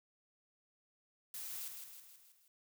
blue noise with echo, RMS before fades -45 dBFS, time 1.34-1.68 s, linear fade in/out 2 ms, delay 160 ms, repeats 5, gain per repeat -5 dB, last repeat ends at 2.48 s, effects none

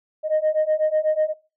sine beating tone pair, 615 / 623.1 Hz, D#5 / D#5, -20 / +2 cents, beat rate 8.1 Hz, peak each -20 / -19 dBFS, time 0.23-1.34 s, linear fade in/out 50 ms, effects noise-tail reverb RT60 0.3 s tail -19 dB re dry + tanh soft clip ceiling -13 dBFS

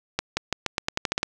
accelerating click train, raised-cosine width 0.2 ms, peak -6 dBFS, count 11, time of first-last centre 0.19-1.231 s, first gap 180 ms, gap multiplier 0.87, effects none

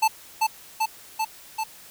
square tone with echo, 880 Hz, A5, in tune, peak -17 dBFS, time 0.02-0.08 s, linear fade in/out 10 ms, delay 390 ms, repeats 4, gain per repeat -2 dB, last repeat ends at 1.64 s, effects white hiss -47 dBFS RMS until 1.9 s

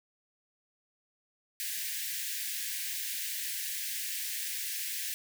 white high-pass noise, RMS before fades -36 dBFS, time 1.6-5.14 s, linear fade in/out 0 ms, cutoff 1600 Hz, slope 96 dB/octave, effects none

